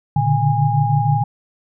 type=tone cluster; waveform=sine; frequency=115.8 / 141.5 / 147.8 / 819 Hz; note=A#2 / C#3 / D3 / G#5; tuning=-11 / +36 / +11 / -24 cents; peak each=-19 dBFS; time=0.16-1.24 s; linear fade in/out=5 ms; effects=none